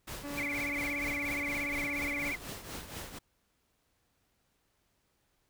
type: noise with tremolo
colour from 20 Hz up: pink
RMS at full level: -40 dBFS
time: 0.07-3.19 s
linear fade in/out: 10 ms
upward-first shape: triangle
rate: 4.2 Hz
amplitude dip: 70%
type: harmonic tone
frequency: 286.5 Hz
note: D4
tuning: 43 cents flat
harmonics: 1 / 2 / 3 / 4 / 5 / 6 / 7 / 8 / 9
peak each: -39 / -45 / -52 / -50 / -57 / -55 / -56 / -60 / -58 dBFS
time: 0.23-2.33 s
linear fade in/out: 20 ms
type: tone with vibrato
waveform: sine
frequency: 2198 Hz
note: C#7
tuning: 15 cents flat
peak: -33 dBFS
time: 0.37-2.36 s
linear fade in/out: 10 ms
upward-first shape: sine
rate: 17 Hz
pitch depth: 150 cents each way
effects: pink hiss -75 dBFS RMS until 5.49 s